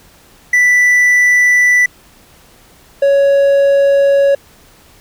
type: tone pair in turn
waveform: triangle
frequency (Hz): 1975.5 / 557.4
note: B6 / C#5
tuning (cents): 0 / +9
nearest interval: octave + minor seventh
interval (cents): 2191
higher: first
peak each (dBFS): -5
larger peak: neither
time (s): 0.53-1.86 / 3.02-4.35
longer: neither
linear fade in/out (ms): 5
effects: pink hiss -45 dBFS RMS until 5 s